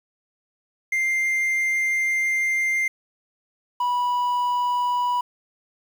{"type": "tone pair in turn", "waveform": "triangle", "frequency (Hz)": [2098, 980.4], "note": ["C7", "B5"], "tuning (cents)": [4, -13], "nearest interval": "octave + minor second", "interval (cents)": 1317, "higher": "first", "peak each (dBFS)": -18, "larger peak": "neither", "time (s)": [[0.92, 2.88], [3.8, 5.21]], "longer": "first", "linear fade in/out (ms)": 5, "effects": ["8-bit"]}